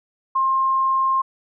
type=tone; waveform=sine; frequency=1062 Hz; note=C6; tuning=25 cents sharp; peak=-16 dBFS; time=0.35-1.22 s; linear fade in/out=10 ms; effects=none